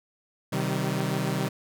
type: chord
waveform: sawtooth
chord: C minor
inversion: none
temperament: equal with one note detuned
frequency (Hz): 130.81 / 155.56 / 192.63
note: C3 / Eb3 / G3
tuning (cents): 0 / 0 / -30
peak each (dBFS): -26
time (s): 0.52-1.49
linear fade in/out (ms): 10
effects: none